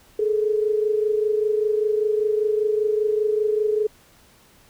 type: tone pair together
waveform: sine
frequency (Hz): 422.6 / 447.7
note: G#4 / A4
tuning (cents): +30 / +30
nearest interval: minor second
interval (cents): 100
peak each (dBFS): -19 / -25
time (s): 0.19-3.87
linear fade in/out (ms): 5
effects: pink hiss -54 dBFS RMS until 4.69 s